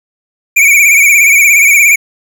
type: tone with vibrato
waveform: square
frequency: 2305 Hz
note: D7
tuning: 33 cents flat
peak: -4 dBFS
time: 0.56-1.96 s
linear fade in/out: 10 ms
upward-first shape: sine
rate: 17 Hz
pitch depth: 80 cents each way
effects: none